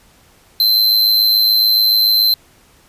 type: tone with amplitude modulation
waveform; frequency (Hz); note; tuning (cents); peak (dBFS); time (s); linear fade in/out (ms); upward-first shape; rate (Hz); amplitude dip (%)
square; 4094; C8; -38; -8; 0.6-2.34; 2; sine; 107; 55
effects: pink hiss -50 dBFS RMS until 2.88 s + resampled to 32000 Hz